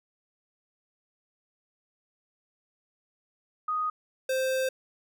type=tone pair in turn; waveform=sine / square; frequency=1244.5 / 522.9 Hz; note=D#6 / C5; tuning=0 / -1 cents; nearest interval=octave + minor third; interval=1501 cents; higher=first; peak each=-26 dBFS; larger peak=neither; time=3.68-3.9 / 4.29-4.69 s; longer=second; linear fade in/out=5 ms; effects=none